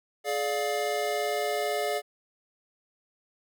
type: chord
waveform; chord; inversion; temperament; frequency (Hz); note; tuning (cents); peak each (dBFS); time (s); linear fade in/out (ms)
square; D diminished; second; just; 422.9 / 587.3 / 704.8; Ab4 / D5 / F5; +31 / 0 / +16; -32; 0.24-2.02; 50
effects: none